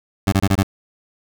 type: tone bursts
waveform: 20% pulse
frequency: 97.2 Hz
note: G2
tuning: 14 cents flat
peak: -8 dBFS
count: 5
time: 0.27-0.631 s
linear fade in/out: 5 ms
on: 53 ms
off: 24 ms
effects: none